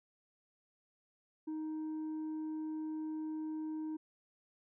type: tone with tanh clipping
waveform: sine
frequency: 312.1 Hz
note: D#4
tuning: 5 cents sharp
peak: -38 dBFS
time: 1.47-3.97 s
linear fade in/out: 10 ms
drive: 3 dB
effects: none